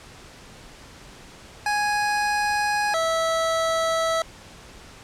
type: tone pair in turn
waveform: 25% pulse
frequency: 830.6 / 653.6 Hz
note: G#5 / E5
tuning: 0 / -15 cents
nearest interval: major third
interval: 415 cents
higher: first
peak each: -17 dBFS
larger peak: neither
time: 1.66-2.94 / 2.94-4.22 s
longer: neither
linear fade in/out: 2 ms
effects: pink hiss -45 dBFS RMS until 5.03 s + low-pass 8000 Hz 12 dB/octave